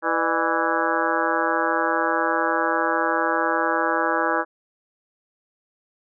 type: harmonic tone with a mistuned harmonic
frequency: 164.81 Hz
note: E3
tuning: in tune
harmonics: 2 / 3 / 4 / 5 / 6 / 7 / 8 / 9 / 10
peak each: -28 / -28 / -28 / -28 / -28 / -28 / -28 / -28 / -28 dBFS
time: 0.02-4.45 s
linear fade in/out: 50 ms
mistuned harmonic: 4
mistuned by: -140 cents
effects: none

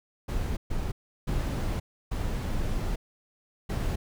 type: noise bursts at uneven times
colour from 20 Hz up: brown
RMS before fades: -29 dBFS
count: 5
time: 0.28-0.57 / 0.7-0.92 / 1.27-1.8 / 2.11-2.96 / 3.69-3.96 s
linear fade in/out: 10 ms
effects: none

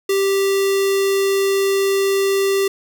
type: tone with notch filter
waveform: square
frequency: 392 Hz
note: G4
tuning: in tune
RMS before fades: -17 dBFS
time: 0.09-2.68 s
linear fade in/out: 5 ms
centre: 900 Hz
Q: 0.98
effects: none

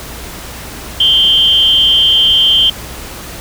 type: tone with amplitude modulation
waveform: sine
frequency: 3136 Hz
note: G7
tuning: in tune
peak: -3 dBFS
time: 1-2.7 s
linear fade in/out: 5 ms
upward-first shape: sine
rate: 259 Hz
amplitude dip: 65%
effects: added 60 Hz sine -32 dBFS peak until 3.4 s + pink hiss -28 dBFS RMS until 3.4 s

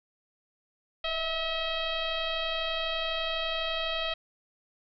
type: tone with frequency modulation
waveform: sine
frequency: 1930 Hz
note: B6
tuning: 40 cents flat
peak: -28 dBFS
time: 1.04-4.14 s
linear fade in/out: 5 ms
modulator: 638 Hz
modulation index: 3
effects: none

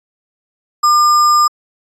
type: tone with sample-and-hold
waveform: sine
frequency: 1200 Hz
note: D6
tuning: 37 cents sharp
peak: -7 dBFS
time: 0.83-1.48 s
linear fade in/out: 10 ms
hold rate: 6300 Hz
effects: resampled to 24000 Hz

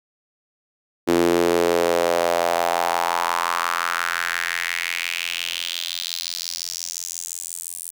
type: tone with high-pass filter sweep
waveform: sawtooth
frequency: 85.7 Hz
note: F2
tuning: 32 cents flat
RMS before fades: -23 dBFS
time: 1.07-7.91 s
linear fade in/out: 20 ms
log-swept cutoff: 320 to 9800 Hz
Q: 3.3
effects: none

